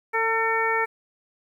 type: harmonic tone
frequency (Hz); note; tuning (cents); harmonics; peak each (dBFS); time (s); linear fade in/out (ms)
450; A4; +39; 1 / 2 / 3 / 4 / 5; -27 / -26 / -28 / -27 / -27; 0.13-0.86; 20
effects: 9-bit